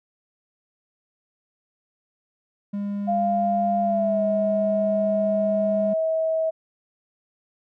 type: tone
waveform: triangle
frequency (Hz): 202.5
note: G#3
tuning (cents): -43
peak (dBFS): -23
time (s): 2.73-5.94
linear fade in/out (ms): 10
type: tone with pitch glide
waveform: sine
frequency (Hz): 693 to 642.9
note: F5 to E5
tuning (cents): -14 to -43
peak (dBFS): -20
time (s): 3.07-6.51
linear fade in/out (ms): 20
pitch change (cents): -129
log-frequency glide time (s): 3.81-4.22
effects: none